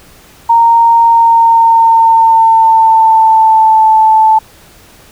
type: tone with pitch glide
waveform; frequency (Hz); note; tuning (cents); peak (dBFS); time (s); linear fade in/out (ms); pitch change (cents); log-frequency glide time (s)
sine; 926 to 876.6; A#5 to A5; -12 to -7; -3; 0.49-4.39; 10; -95; 1-3.88
effects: pink hiss -40 dBFS RMS until 5.11 s